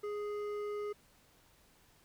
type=tone with hard clipping; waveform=sine; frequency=415.3 Hz; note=G#4; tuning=in tune; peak=-38 dBFS; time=0.03-0.93 s; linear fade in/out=10 ms; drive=9 dB; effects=pink hiss -66 dBFS RMS until 2.04 s